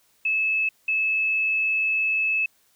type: tone bursts at uneven times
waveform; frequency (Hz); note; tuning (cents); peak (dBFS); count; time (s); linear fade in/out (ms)
sine; 2603; E7; -22; -20; 2; 0.25-0.69 / 0.88-2.46; 5
effects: white hiss -63 dBFS RMS until 2.75 s